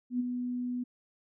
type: tone with ADSR envelope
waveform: sine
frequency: 246.9 Hz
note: B3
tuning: in tune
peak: -25 dBFS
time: 0.1-0.84 s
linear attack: 97 ms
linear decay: 20 ms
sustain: -6 dB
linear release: 13 ms
effects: none